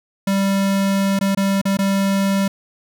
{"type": "tone with dropouts", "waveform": "square", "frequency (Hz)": 196, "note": "G3", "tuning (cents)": 0, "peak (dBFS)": -16, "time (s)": [0.27, 2.48], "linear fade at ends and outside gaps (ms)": 5, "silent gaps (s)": [[1.191, 1.21], [1.349, 1.372], [1.615, 1.653], [1.771, 1.788]], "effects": []}